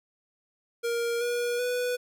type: tone with pitch steps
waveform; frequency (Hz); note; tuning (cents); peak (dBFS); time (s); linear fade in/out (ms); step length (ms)
square; 469.1 / 480.9 / 493; A#4 / B4 / B4; +11 / -46 / -3; -27; 0.83-1.97; 20; 380
effects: none